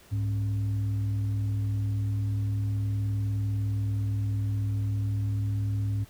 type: tone with frequency modulation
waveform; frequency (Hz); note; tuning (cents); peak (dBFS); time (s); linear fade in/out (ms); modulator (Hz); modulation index
sine; 103.83; G#2; 0; -25; 0.11-6.05; 20; 168; 0.34
effects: pink hiss -55 dBFS RMS until 6.09 s